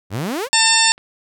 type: exponential sweep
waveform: sawtooth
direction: up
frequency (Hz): 87.31 to 587.3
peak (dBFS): -17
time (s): 0.1-0.49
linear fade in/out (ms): 50
type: click train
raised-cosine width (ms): 0.3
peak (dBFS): -27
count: 4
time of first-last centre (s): 0.47-0.979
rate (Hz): 5.89
type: harmonic tone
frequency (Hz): 899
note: A5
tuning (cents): +37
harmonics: 1 / 2 / 3 / 4 / 5 / 6 / 8 / 9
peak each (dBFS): -20 / -20 / -20 / -20 / -20 / -20 / -20 / -20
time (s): 0.53-0.92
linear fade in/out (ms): 0
effects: none